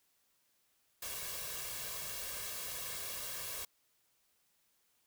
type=noise with comb filter; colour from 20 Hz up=white; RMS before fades=-42 dBFS; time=1.02-3.65 s; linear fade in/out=5 ms; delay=1.8 ms; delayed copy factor=+0.65; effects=white hiss -75 dBFS RMS until 5.06 s